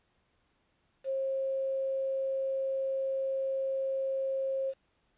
sine tone with quantisation, 536 Hz, C5, 42 cents sharp, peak -29 dBFS, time 1.04-4.74 s, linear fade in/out 50 ms, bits 9, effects pink hiss -73 dBFS RMS until 5.17 s + resampled to 8000 Hz

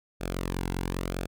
sawtooth tone with flanger, 45 Hz, F#1, 47 cents flat, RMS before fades -32 dBFS, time 0.2-1.27 s, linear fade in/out 20 ms, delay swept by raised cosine 1 to 1.67 ms, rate 0.97 Hz, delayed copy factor -0.6, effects none

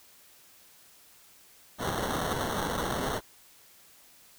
violet noise with sample-and-hold, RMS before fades -31 dBFS, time 1.78-3.21 s, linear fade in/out 50 ms, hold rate 2450 Hz, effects white hiss -57 dBFS RMS until 4.38 s

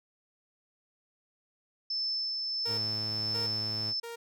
sine tone with tremolo, 5274 Hz, E8, in tune, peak -29 dBFS, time 1.9-4 s, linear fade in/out 5 ms, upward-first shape sine, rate 1.5 Hz, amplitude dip 25%
sawtooth tone bursts, 466.2 Hz, A#4, in tune, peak -35 dBFS, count 3, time 2.65-4.16 s, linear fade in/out 10 ms, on 130 ms, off 560 ms
sawtooth tone, 107.8 Hz, A2, 35 cents flat, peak -34 dBFS, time 2.66-3.94 s, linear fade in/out 50 ms
effects none

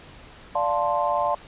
sine chord, D minor seventh, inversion none, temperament equal, 587.3 / 698.5 / 880 / 1046.5 Hz, D5 / F5 / A5 / C6, 0 / 0 / 0 / 0 cents, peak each -26 dBFS, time 0.55-1.35 s, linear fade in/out 5 ms, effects pink hiss -46 dBFS RMS until 1.47 s + resampled to 8000 Hz

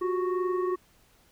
sine tone with frequency modulation, 361.9 Hz, F#4, 38 cents flat, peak -25 dBFS, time 0.01-0.76 s, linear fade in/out 10 ms, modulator 746 Hz, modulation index 0.78, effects pink hiss -62 dBFS RMS until 1.31 s

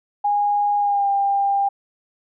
sine tone with pitch glide, 821 to 797.2 Hz, G#5 to G5, -20 to +29 cents, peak -16 dBFS, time 0.24-1.69 s, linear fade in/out 10 ms, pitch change -51 cents, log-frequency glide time 0.78-1.09 s, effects none

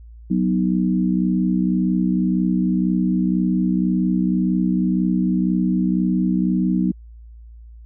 sine chord, B major, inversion second, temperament equal, 185 / 246.9 / 311.1 Hz, F#3 / B3 / D#4, 0 / 0 / 0 cents, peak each -18 / -22 / -23 dBFS, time 0.3-6.92 s, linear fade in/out 10 ms, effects added 57 Hz sine -38 dBFS peak until 7.85 s

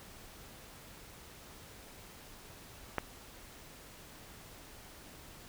click, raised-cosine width 0.5 ms, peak -16 dBFS, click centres 2.983 s, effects pink hiss -53 dBFS RMS until 5.48 s

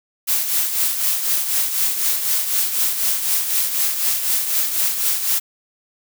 blue noise with tremolo, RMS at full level -17 dBFS, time 0.27-5.4 s, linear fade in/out 20 ms, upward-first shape triangle, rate 4 Hz, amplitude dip 60%, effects none

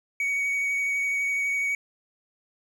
triangle tone with vibrato, 2246 Hz, C#7, 22 cents sharp, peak -22 dBFS, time 0.2-1.75 s, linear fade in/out 2 ms, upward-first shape square, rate 12 Hz, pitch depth 12 cents each way, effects none

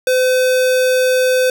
square tone, 510 Hz, C5, 44 cents flat, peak -12 dBFS, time 0.07-1.5 s, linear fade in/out 2 ms, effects none

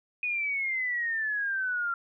sine exponential sweep, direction down, 2489 to 1372 Hz, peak -27 dBFS, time 0.23-1.94 s, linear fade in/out 2 ms, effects none

